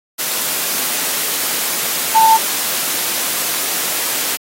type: tone in noise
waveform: sine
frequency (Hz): 890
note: A5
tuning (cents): +20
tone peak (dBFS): -7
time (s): 2.14-2.38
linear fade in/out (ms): 20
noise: white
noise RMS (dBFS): -19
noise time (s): 0.18-4.37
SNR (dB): +9
effects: high-pass 200 Hz 12 dB/octave + AAC 48 kbps